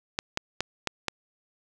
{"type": "clicks", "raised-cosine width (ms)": 0.2, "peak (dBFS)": -9, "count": 5, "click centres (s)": [0.189, 0.374, 0.606, 0.873, 1.083], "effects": []}